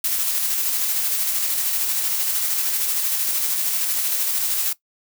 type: noise with tremolo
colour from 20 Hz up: blue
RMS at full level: -21 dBFS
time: 0.04-4.73 s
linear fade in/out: 5 ms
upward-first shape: square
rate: 13 Hz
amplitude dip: 25%
effects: noise-tail reverb RT60 0.1 s tail -17 dB re dry